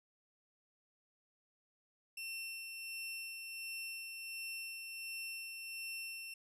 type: tone with tremolo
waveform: sawtooth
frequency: 2700 Hz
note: E7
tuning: 41 cents sharp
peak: -38 dBFS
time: 2.17-6.34 s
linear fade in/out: 5 ms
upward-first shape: sine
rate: 1.4 Hz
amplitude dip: 35%
effects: resampled to 32000 Hz